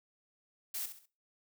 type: noise with echo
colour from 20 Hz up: blue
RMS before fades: -38 dBFS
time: 0.74-0.86 s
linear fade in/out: 5 ms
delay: 66 ms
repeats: 3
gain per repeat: -9 dB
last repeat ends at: 1.058 s
effects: noise-tail reverb RT60 0.3 s tail -18 dB re dry